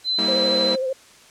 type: tone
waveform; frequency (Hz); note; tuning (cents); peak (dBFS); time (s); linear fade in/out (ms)
sine; 4045; B7; +41; -19; 0.04-0.77; 50
type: chord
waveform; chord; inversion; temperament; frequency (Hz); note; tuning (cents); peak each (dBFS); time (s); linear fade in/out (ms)
sawtooth; E diminished; first; equal with one note detuned; 196 / 233.1 / 323.6; G3 / Bb3 / E4; 0 / 0 / -32; -25; 0.18-0.76; 10
type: tone with vibrato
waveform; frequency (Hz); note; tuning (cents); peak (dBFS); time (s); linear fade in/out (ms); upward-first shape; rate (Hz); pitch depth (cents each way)
sine; 523.3; C5; 0; -21; 0.28-0.93; 5; sine; 13; 39
effects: white hiss -49 dBFS RMS until 1.3 s + low-pass 8000 Hz 12 dB/octave